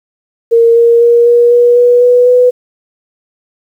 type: tone with pitch steps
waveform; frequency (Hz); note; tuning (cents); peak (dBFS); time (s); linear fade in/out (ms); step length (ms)
sine; 463.2 / 467.8 / 472.4 / 477 / 481.8 / 486.5 / 491.3 / 496.2; A#4 / A#4 / A#4 / A#4 / B4 / B4 / B4 / B4; -11 / +6 / +23 / +40 / -43 / -26 / -9 / +8; -3; 0.51-2.51; 20; 250
effects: 7-bit